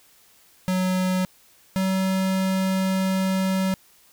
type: tone pair in turn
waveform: square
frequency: 185 / 189.65 Hz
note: F#3 / F#3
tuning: 0 / +43 cents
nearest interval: unison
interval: 43 cents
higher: second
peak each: -21 dBFS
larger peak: neither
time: 0.68-1.25 / 1.76-3.74 s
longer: second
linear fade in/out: 0 ms
effects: white hiss -56 dBFS RMS until 4.12 s